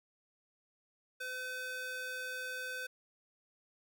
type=tone with high-pass filter; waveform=square; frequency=508 Hz; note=B4; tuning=49 cents sharp; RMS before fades=-41 dBFS; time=1.2-2.87 s; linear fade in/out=10 ms; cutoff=1100 Hz; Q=5.2; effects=none